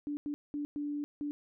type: tone bursts at uneven times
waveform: sine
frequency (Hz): 291.9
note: D4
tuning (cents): -10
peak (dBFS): -33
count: 5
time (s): 0.07-0.17 / 0.26-0.34 / 0.54-0.65 / 0.76-1.04 / 1.21-1.31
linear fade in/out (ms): 0
effects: none